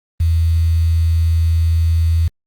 sine tone with quantisation, 82.41 Hz, E2, in tune, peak -11 dBFS, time 0.2-2.28 s, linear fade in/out 5 ms, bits 6, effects Opus 32 kbps

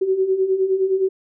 sine beating tone pair, 373.1 / 382.8 Hz, F#4 / G4, +14 / -41 cents, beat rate 9.7 Hz, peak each -23 / -17 dBFS, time 0.01-1.09 s, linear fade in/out 10 ms, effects none

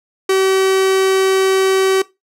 45% pulse tone, 382.3 Hz, G4, 43 cents flat, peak -11 dBFS, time 0.29-2.02 s, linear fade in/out 5 ms, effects noise-tail reverb RT60 0.2 s tail -19 dB re dry + low-pass 12000 Hz 12 dB/octave

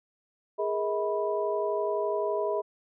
sine tone cluster, 413 / 464.8 / 639 / 985 Hz, G#4 / A#4 / D#5 / B5, -10 / -5 / +46 / -5 cents, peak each -29 / -37 / -30 / -34 dBFS, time 0.58-2.62 s, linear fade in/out 20 ms, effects none

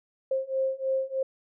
sine beating tone pair, 529 / 532.2 Hz, C5 / C5, +19 / +29 cents, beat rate 3.2 Hz, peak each -29 / -28 dBFS, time 0.31-1.23 s, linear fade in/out 5 ms, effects none

